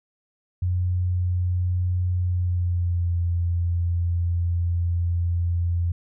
sine tone with pitch glide, 89.9 to 86.29 Hz, F#2 to F2, -49 to -20 cents, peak -20 dBFS, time 0.62-5.92 s, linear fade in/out 5 ms, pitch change -71 cents, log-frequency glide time 2.29-3.17 s, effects none

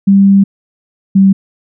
sine tone pair in turn, 196.9 / 193.85 Hz, G3 / G3, +8 / -19 cents, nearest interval unison, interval 27 cents, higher first, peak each -3 dBFS, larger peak neither, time 0.07-0.44 / 1.15-1.33 s, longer first, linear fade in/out 10 ms, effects none

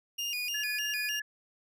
30% pulse tone with vibrato, 2632 Hz, E7, 3 cents flat, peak -29 dBFS, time 0.18-1.2 s, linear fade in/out 10 ms, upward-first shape square, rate 3.3 Hz, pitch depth 120 cents each way
sine tone with tremolo, 1709 Hz, G#6, 49 cents sharp, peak -33 dBFS, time 0.54-1.22 s, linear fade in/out 5 ms, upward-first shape triangle, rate 20 Hz, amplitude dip 45%
effects none

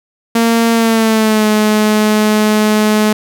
sawtooth tone with pitch glide, 230 to 213.4 Hz, A#3 to G#3, -23 to +47 cents, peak -5 dBFS, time 0.35-3.13 s, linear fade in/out 5 ms, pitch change -130 cents, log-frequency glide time 0.72-1.47 s, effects none

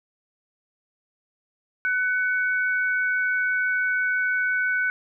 sine tone pair together, 1501 / 2233 Hz, F#6 / C#7, +24 / +12 cents, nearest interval perfect fifth, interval 688 cents, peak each -21 / -30 dBFS, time 1.85-4.9 s, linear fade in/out 0 ms, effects none

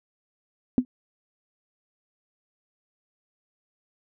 sine tone with exponential decay, 251.7 Hz, B3, 33 cents sharp, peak -11 dBFS, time 0.78-0.85 s, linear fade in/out 1 ms, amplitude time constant 15 ms, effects none

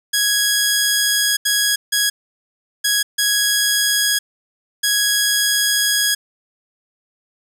10% pulse tone bursts at uneven times, 1661.2 Hz, G#6, in tune, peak -6 dBFS, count 6, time 0.13-1.37 / 1.45-1.76 / 1.92-2.1 / 2.84-3.03 / 3.18-4.19 / 4.83-6.15 s, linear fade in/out 10 ms, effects none

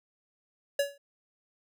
square tone with exponential decay, 565 Hz, C#5, 33 cents sharp, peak -22 dBFS, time 0.79-0.98 s, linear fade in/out 5 ms, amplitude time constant 41 ms, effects none

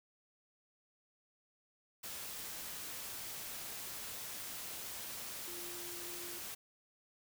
sine tone in noise, 349.2 Hz, F4, in tune, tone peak -51 dBFS, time 5.47-6.39 s, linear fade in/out 10 ms, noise white, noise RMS -45 dBFS, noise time 2.03-6.55 s, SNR -9 dB, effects none

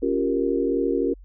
sine chord, G half-diminished seventh, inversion second, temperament equal, 277.2 / 349.2 / 392 / 466.2 Hz, Db4 / F4 / G4 / Bb4, 0 / 0 / 0 / 0 cents, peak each -25 / -26 / -26 / -25 dBFS, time 0.02-1.14 s, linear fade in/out 10 ms, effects added 46 Hz sine -42 dBFS peak until 1.24 s

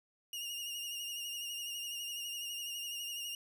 sawtooth tone with vibrato, 2841 Hz, F7, 29 cents sharp, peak -36 dBFS, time 0.33-3.35 s, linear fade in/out 2 ms, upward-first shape sine, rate 12 Hz, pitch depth 40 cents each way, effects none

